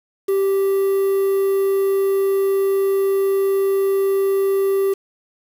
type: tone with quantisation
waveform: triangle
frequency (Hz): 390.6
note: G4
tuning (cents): -6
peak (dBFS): -13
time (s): 0.28-4.94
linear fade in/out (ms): 10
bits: 6
effects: none